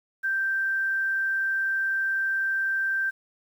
sine tone, 1568 Hz, G6, in tune, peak -23 dBFS, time 0.23-3.11 s, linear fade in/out 20 ms, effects 9-bit

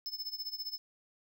square tone with tremolo, 5240 Hz, E8, 11 cents flat, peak -35 dBFS, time 0.06-0.78 s, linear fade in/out 0 ms, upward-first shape sine, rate 15 Hz, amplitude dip 85%, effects none

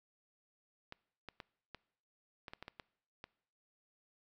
clicks, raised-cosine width 0.3 ms, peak -30 dBFS, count 10, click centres 0.924 / 1.287 / 1.402 / 1.747 / 2.482 / 2.535 / 2.626 / 2.681 / 2.798 / 3.241 s, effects noise-tail reverb RT60 0.7 s tail -23 dB re dry

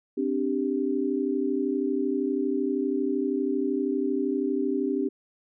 sine chord, C suspended second, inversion none, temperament just, 261.6 / 294.3 / 392.4 Hz, C4 / D4 / G4, 0 / +4 / +2 cents, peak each -28 dBFS, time 0.17-5.09 s, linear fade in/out 10 ms, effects none

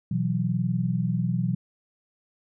sine chord, B suspended fourth, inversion none, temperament equal, 123.47 / 164.81 / 185 Hz, B2 / E3 / F#3, 0 / 0 / 0 cents, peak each -27 dBFS, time 0.11-1.55 s, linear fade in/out 5 ms, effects none

